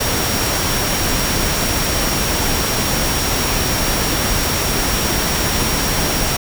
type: tone in noise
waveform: sine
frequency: 5600 Hz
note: F8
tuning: 4 cents sharp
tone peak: -25 dBFS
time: 0-6.37 s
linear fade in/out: 10 ms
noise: pink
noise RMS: -18 dBFS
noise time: 0-6.37 s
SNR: -10 dB
effects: none